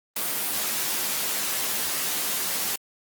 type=noise with comb filter; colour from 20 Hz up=white; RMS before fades=-27 dBFS; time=0.16-2.76 s; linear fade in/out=5 ms; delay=12 ms; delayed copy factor=-0.5; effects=high-pass 150 Hz 12 dB/octave + Opus 32 kbps